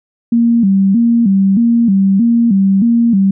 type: tone with vibrato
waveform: sine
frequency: 213.1 Hz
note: G#3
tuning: 45 cents sharp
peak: -7 dBFS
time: 0.32-3.31 s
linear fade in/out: 5 ms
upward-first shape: square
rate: 1.6 Hz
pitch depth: 160 cents each way
effects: none